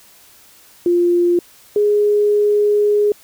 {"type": "tone pair in turn", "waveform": "sine", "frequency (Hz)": [349.2, 415.3], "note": ["F4", "G#4"], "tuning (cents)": [0, 0], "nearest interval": "minor third", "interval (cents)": 300, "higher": "second", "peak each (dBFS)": -11, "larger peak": "neither", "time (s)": [[0.86, 1.39], [1.76, 3.12]], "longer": "second", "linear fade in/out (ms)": 2, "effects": ["white hiss -47 dBFS RMS until 3.23 s"]}